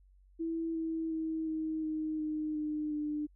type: tone with pitch steps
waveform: sine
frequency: 328.4 / 324.1 / 319.8 / 315.6 / 311.4 / 307.3 / 303.2 / 299.2 Hz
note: E4 / E4 / D#4 / D#4 / D#4 / D#4 / D#4 / D4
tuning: -6 / -29 / +48 / +25 / +2 / -21 / -45 / +32 cents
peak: -32 dBFS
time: 0.39-3.27 s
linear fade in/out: 20 ms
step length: 360 ms
effects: added 47 Hz sine -59 dBFS peak until 3.35 s